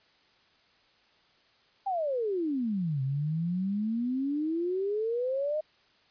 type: exponential two-way sweep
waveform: sine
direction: down then up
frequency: 808 to 130.81 to 626 Hz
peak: -27 dBFS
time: 1.86-5.61 s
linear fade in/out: 10 ms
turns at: 3.02 s
effects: white hiss -64 dBFS RMS until 6.1 s + resampled to 11025 Hz